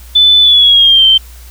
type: tone with pitch glide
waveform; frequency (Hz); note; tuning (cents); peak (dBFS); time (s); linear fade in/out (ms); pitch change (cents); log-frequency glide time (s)
sine; 3502 to 3120; A7 to G7; -9 to -9; -3; 0.15-1.18; 10; -200; 0.41-1.06
effects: added 60 Hz sine -31 dBFS peak until 1.5 s + white hiss -40 dBFS RMS until 1.5 s